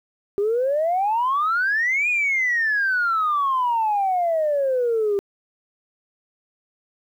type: exponential two-way sweep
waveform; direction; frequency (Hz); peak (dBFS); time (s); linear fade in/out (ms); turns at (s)
sine; up then down; 393.4 to 2489 to 393.4; -17; 0.38-5.19; 0; 2.09
effects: tanh soft clip ceiling -14 dBFS + 9-bit